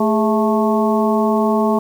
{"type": "harmonic tone with a mistuned harmonic", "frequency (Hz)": 219, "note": "A3", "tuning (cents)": -8, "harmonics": [1, 2, 3, 4, 5], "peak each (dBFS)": [-16, -19, -21, -22, -23], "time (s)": [0, 1.79], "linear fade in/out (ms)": 5, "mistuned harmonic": 2, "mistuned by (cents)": -87, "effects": ["7-bit"]}